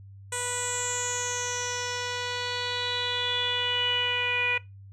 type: tone with low-pass filter sweep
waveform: 10% pulse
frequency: 490.4 Hz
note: B4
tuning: 12 cents flat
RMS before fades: -29 dBFS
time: 0.32-4.58 s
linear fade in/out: 5 ms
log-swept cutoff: 8700 to 2400 Hz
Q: 7.7
effects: noise-tail reverb RT60 0.2 s tail -19 dB re dry + added 98 Hz sine -44 dBFS peak until 4.92 s